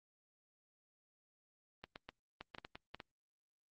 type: clicks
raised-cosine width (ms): 0.3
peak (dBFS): -30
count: 10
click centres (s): 1.84 / 1.959 / 2.09 / 2.41 / 2.548 / 2.584 / 2.649 / 2.755 / 2.946 / 3.002
effects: Opus 32 kbps